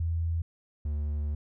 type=tone pair in turn; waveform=sine / triangle; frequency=83.1 / 74.03 Hz; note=E2 / D2; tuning=+15 / +14 cents; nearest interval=major second; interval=201 cents; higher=first; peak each=-26 dBFS; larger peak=neither; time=0-0.42 / 0.85-1.35 s; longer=second; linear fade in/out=5 ms; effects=none